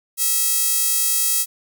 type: tone with high-pass filter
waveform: sawtooth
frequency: 650 Hz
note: E5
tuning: 24 cents flat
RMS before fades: -19 dBFS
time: 0.17-1.46 s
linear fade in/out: 50 ms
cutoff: 9900 Hz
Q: 0.69
effects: none

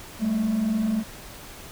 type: tone pair together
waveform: triangle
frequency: 197.21 / 220 Hz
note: G3 / A3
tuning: +11 / 0 cents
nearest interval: major second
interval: 189 cents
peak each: -26 / -19 dBFS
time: 0.19-1.04 s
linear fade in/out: 50 ms
effects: tanh soft clip ceiling -16 dBFS + pink hiss -42 dBFS RMS until 1.71 s

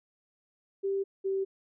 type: tone pair in turn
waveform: sine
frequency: 392 / 387.1 Hz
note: G4 / G4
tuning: 0 / -22 cents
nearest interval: unison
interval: 22 cents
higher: first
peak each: -27 / -27 dBFS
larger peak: neither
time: 0.83-1.04 / 1.24-1.45 s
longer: neither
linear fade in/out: 20 ms
effects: none

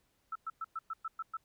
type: tone bursts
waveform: sine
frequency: 1318.5 Hz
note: E6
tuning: in tune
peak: -35 dBFS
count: 8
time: 0.32-1.37 s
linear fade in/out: 5 ms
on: 35 ms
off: 110 ms
effects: pink hiss -75 dBFS RMS until 1.44 s

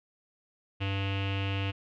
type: tone with low-pass filter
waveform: square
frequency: 98 Hz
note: G2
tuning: in tune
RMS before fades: -31 dBFS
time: 0.8-1.72 s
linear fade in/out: 20 ms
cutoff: 2800 Hz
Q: 6.7
effects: none

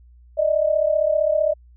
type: tone pair together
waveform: sine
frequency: 594.6 / 630 Hz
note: D5 / D#5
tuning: +21 / +21 cents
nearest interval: minor second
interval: 100 cents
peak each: -19 dBFS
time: 0.37-1.54 s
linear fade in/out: 20 ms
effects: added 60 Hz sine -46 dBFS peak until 1.76 s

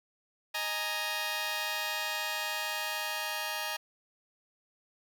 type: chord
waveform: 10% pulse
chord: D# suspended fourth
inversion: none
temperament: just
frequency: 622.3 / 829.7 / 933.4 Hz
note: D#5 / G#5 / A#5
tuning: 0 / -2 / +2 cents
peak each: -30 / -29 / -28 dBFS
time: 0.54-3.77 s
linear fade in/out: 10 ms
effects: none

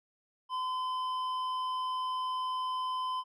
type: tone with hard clipping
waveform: triangle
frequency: 1021 Hz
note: C6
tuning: 43 cents flat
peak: -33 dBFS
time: 0.49-3.24 s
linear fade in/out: 50 ms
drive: 11 dB
effects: resampled to 24000 Hz

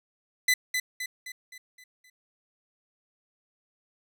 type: tone with echo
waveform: sawtooth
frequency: 2007 Hz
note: B6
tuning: 27 cents sharp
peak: -16 dBFS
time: 0.48-0.54 s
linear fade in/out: 5 ms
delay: 260 ms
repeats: 6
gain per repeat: -6 dB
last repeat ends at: 2.1 s
effects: none

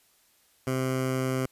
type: tone with notch filter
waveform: 15% pulse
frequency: 130.4 Hz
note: C3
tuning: 5 cents flat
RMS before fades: -28 dBFS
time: 0.67-1.46 s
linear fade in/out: 2 ms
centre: 3800 Hz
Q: 1.8
effects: white hiss -64 dBFS RMS until 1.51 s + resampled to 32000 Hz

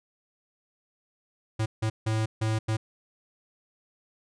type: tone bursts at uneven times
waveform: square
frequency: 110 Hz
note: A2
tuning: in tune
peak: -25 dBFS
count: 5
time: 1.59-1.66 / 1.82-1.9 / 2.06-2.26 / 2.41-2.59 / 2.68-2.77 s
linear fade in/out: 10 ms
effects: resampled to 22050 Hz

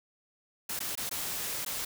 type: noise with dropouts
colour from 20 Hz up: white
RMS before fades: -35 dBFS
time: 0.69-1.85 s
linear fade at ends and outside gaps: 5 ms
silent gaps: 0.792-0.803 / 0.954-0.974 / 1.094-1.111 / 1.649-1.661 s
effects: none

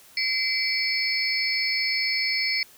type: tone cluster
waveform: sine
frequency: 2057 / 2302 / 4416 / 5210 Hz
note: C7 / D7 / C#8 / E8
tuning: -30 / -35 / -7 / -21 cents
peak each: -28 dBFS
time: 0.17-2.63 s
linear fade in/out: 2 ms
effects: white hiss -52 dBFS RMS until 2.77 s

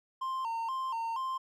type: tone with vibrato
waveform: triangle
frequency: 979 Hz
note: B5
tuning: 15 cents flat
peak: -30 dBFS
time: 0.21-1.38 s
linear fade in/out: 10 ms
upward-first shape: square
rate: 2.1 Hz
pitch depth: 120 cents each way
effects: none

